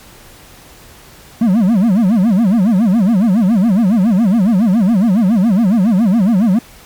triangle tone with vibrato, 207.7 Hz, G#3, in tune, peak -6 dBFS, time 1.41-6.59 s, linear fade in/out 5 ms, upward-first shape sine, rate 7.2 Hz, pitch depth 260 cents each way, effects pink hiss -40 dBFS RMS until 6.85 s + MP3 96 kbps

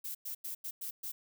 violet noise bursts at uneven times, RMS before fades -40 dBFS, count 6, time 0.04-0.15 / 0.25-0.35 / 0.44-0.55 / 0.64-0.71 / 0.81-0.91 / 1.03-1.12 s, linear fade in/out 10 ms, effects none

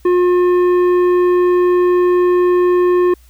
sine tone with tanh clipping, 357.6 Hz, F4, 41 cents sharp, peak -11 dBFS, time 0.05-3.14 s, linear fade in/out 5 ms, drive 10 dB, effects added 60 Hz sine -43 dBFS peak until 3.29 s + white hiss -53 dBFS RMS until 3.29 s

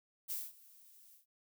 violet noise with ADSR envelope, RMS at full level -38 dBFS, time 0.28-1.26 s, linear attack 30 ms, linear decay 210 ms, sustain -23 dB, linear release 120 ms, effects none

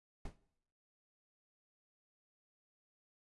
brown noise with exponential decay, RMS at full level -40 dBFS, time 0.25-0.38 s, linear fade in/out 5 ms, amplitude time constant 28 ms, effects noise-tail reverb RT60 0.7 s tail -18 dB re dry + resampled to 24000 Hz

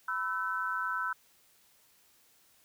sine tone cluster, 996 / 1324 / 1513 Hz, B5 / E6 / F#6, +14 / +7 / +38 cents, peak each -38 / -34 / -34 dBFS, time 0.08-1.13 s, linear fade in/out 5 ms, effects white hiss -65 dBFS RMS until 2.64 s

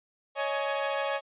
sawtooth tone cluster, 557 / 626 / 839 Hz, C#5 / D#5 / G#5, +8 / +10 / +17 cents, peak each -26 / -31 / -30 dBFS, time 0.35-1.21 s, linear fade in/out 50 ms, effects resampled to 8000 Hz

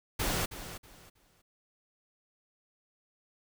pink noise with echo, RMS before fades -31 dBFS, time 0.19-0.46 s, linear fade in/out 10 ms, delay 320 ms, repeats 3, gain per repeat -12 dB, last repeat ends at 1.42 s, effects none

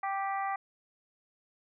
harmonic tone, 392 Hz, G4, in tune, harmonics 2 / 3 / 4 / 5 / 6, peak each -32 / -36 / -47 / -40 / -50 dBFS, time 0.03-0.56 s, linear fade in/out 5 ms, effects none

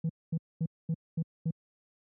sine tone bursts, 162.5 Hz, E3, 24 cents flat, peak -24 dBFS, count 6, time 0.04-1.508 s, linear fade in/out 5 ms, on 53 ms, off 230 ms, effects tanh soft clip ceiling -25 dBFS + high-pass 100 Hz 12 dB/octave

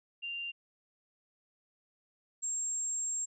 sine tone pair in turn, 2785 / 7478 Hz, F7 / A#8, -5 / +4 cents, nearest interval octave + perfect fourth, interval 1709 cents, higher second, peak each -36 / -32 dBFS, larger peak second, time 0.22-0.52 / 2.42-3.26 s, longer second, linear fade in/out 20 ms, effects none

